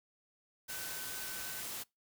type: tone in noise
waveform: sine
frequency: 1519 Hz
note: F#6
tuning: 45 cents sharp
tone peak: -49 dBFS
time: 0.68-1.62 s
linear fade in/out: 20 ms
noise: white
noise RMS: -42 dBFS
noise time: 0.68-1.84 s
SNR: -10 dB
effects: noise-tail reverb RT60 0.2 s tail -24 dB re dry